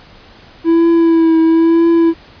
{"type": "tone with vibrato", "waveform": "triangle", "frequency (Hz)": 329.6, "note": "E4", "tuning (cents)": 0, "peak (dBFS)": -5, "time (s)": [0.64, 2.14], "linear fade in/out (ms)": 50, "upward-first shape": "triangle", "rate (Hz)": 1, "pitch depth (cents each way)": 33, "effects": ["pink hiss -41 dBFS RMS until 2.4 s", "resampled to 11025 Hz"]}